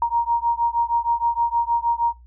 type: beating tone pair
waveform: sine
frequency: 935 / 941.4 Hz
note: A#5 / A#5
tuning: +5 / +17 cents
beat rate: 6.4 Hz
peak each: -21 dBFS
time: 0.02-2.13 s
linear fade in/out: 2 ms
effects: noise-tail reverb RT60 0.2 s tail -21 dB re dry + added 60 Hz sine -44 dBFS peak until 2.26 s